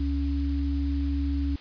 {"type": "tone pair together", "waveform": "sine", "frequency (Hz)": [70.25, 281], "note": ["C#2", "C#4"], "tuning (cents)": [24, 24], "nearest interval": "2 octaves", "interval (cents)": 2400, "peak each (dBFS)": [-25, -29], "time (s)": [0, 1.56], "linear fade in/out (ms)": 5, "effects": ["white hiss -47 dBFS RMS until 1.6 s", "resampled to 11025 Hz"]}